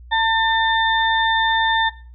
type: harmonic tone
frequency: 898 Hz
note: A5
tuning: 35 cents sharp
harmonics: 1 / 2 / 4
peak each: -17 / -20 / -23 dBFS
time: 0.11-1.9 s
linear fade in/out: 20 ms
effects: noise-tail reverb RT60 0.4 s tail -17 dB re dry + added 60 Hz sine -38 dBFS peak until 2.14 s